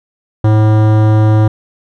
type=tone with hard clipping; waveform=sine; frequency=108 Hz; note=A2; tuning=32 cents flat; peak=-8 dBFS; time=0.44-1.48 s; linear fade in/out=5 ms; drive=17 dB; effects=none